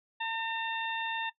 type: harmonic tone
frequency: 906 Hz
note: A#5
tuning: 50 cents flat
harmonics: 1 / 2 / 3 / 4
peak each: -34 / -37 / -39 / -40 dBFS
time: 0.2-1.3 s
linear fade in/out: 10 ms
effects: noise-tail reverb RT60 0.1 s tail -18 dB re dry